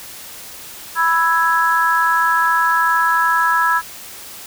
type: chord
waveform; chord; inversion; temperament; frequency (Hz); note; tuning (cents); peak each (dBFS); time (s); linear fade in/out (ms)
sine; E major; second; equal; 987.8 / 1318.5 / 1661.2; B5 / E6 / G#6; 0 / 0 / 0; -17; 0.95-3.82; 50
effects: white hiss -35 dBFS RMS until 4.46 s